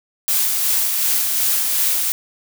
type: noise with tremolo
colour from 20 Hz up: blue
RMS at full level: -17 dBFS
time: 0.28-2.12 s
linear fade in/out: 0 ms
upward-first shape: sine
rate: 2.7 Hz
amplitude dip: 30%
effects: none